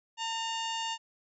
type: harmonic tone with a mistuned harmonic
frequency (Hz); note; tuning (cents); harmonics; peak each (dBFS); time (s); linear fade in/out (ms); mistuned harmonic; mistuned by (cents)
906; A#5; -50; 1 / 2 / 3 / 4 / 5 / 6 / 7 / 8; -35 / -43 / -36 / -44 / -46 / -50 / -49 / -45; 0.17-0.98; 50; 3; +66
effects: none